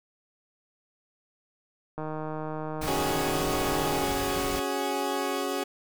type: click train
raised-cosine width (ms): 1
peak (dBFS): -21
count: 320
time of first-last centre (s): 1.98-4.038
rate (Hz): 155
type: noise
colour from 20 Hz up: pink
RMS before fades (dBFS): -34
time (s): 2.81-4.6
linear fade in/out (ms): 10
type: chord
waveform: 20% pulse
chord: C# suspended fourth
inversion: none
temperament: equal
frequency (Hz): 277.2 / 370 / 415.3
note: C#4 / F#4 / G#4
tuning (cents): 0 / 0 / 0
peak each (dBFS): -27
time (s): 2.87-5.64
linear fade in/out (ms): 10
effects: none